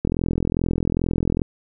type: click train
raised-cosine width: 3 ms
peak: -8 dBFS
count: 59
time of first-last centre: 0.05-1.418 s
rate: 42.4 Hz
effects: none